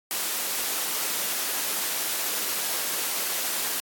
white high-pass noise, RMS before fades -28 dBFS, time 0.11-3.8 s, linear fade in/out 0 ms, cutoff 260 Hz, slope 12 dB/octave, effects AAC 64 kbps

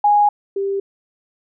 sine tone pair in turn, 827 / 394.3 Hz, G#5 / G4, -8 / +10 cents, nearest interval octave + minor second, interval 1282 cents, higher first, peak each -10 / -18 dBFS, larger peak first, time 0.04-0.29 / 0.56-0.8 s, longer first, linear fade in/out 5 ms, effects none

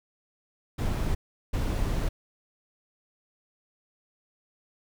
brown noise bursts at uneven times, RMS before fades -27 dBFS, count 2, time 0.78-1.15 / 1.53-2.09 s, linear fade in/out 10 ms, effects none

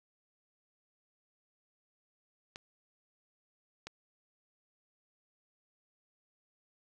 clicks, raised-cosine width 0.2 ms, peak -26 / -25 dBFS, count 2, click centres 2.559 / 3.87 s, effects none

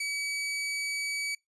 sawtooth tone, 2280 Hz, C#7, 48 cents sharp, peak -27 dBFS, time 0-1.35 s, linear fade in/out 5 ms, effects noise-tail reverb RT60 0.2 s tail -26 dB re dry + resampled to 24000 Hz

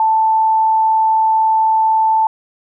sine tone, 882 Hz, A5, 4 cents sharp, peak -10 dBFS, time 0-2.27 s, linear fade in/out 2 ms, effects none

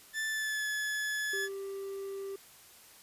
40% pulse tone with pitch glide, 1760 to 1711.9 Hz, A6 to A6, 0 to -48 cents, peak -31 dBFS, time 0.13-1.49 s, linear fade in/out 50 ms, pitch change -48 cents, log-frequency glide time 0.27-0.67 s
triangle tone, 392 Hz, G4, in tune, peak -35 dBFS, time 1.33-2.36 s, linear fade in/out 5 ms
effects white hiss -56 dBFS RMS until 3.02 s + resampled to 32000 Hz

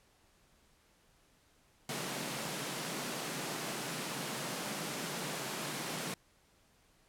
pink high-pass noise, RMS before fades -39 dBFS, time 1.89-6.14 s, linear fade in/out 2 ms, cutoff 130 Hz, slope 96 dB/octave, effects pink hiss -68 dBFS RMS until 7.08 s + low-pass 12000 Hz 12 dB/octave

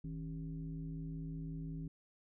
sine tone with frequency modulation, 158.8 Hz, D#3, 36 cents sharp, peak -40 dBFS, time 0.04-1.88 s, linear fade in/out 5 ms, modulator 116 Hz, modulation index 0.86, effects none

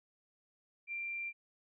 sine tone, 2368 Hz, D7, 14 cents sharp, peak -37 dBFS, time 0.87-1.33 s, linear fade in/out 50 ms, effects none

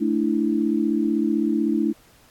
sine chord, A suspended fourth, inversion none, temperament equal, 220 / 293.7 / 329.6 Hz, A3 / D4 / E4, 0 / 0 / 0 cents, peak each -23 dBFS, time 0-1.93 s, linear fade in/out 20 ms, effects pink hiss -55 dBFS RMS until 2.3 s + AAC 64 kbps

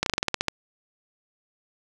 slowing click train, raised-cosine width 0.2 ms, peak -5 dBFS, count 10, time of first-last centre 0.03-0.483 s, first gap 32 ms, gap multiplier 1.11, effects none

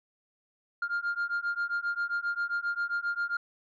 sine beating tone pair, 1400 / 1407.5 Hz, F6 / F6, +4 / +13 cents, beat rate 7.5 Hz, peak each -30 dBFS, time 0.82-3.37 s, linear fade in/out 5 ms, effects tanh soft clip ceiling -25 dBFS

